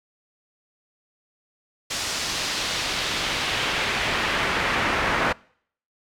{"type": "noise with band-pass filter sweep", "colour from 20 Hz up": "brown", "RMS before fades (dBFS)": -25, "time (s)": [1.9, 5.33], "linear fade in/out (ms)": 10, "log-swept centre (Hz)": [5800, 1600], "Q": 1.1, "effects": ["noise-tail reverb RT60 0.6 s tail -25 dB re dry"]}